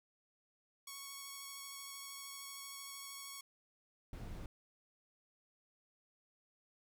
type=tone with vibrato; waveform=5% pulse; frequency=1108.7 Hz; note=C#6; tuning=in tune; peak=-35 dBFS; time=0.87-3.41 s; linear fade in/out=5 ms; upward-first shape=sine; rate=13 Hz; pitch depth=11 cents each way
type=noise; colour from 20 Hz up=brown; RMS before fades=-46 dBFS; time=4.13-4.46 s; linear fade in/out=2 ms
effects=none